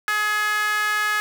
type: tone with high-pass filter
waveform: sawtooth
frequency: 422.1 Hz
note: G#4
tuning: 28 cents sharp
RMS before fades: -22 dBFS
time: 0.08-1.2 s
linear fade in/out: 0 ms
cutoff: 1500 Hz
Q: 8.2
effects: none